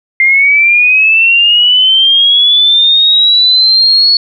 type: linear sweep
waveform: sine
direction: up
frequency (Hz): 2093 to 4400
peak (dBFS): -4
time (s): 0.2-4.17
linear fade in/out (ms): 2
effects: none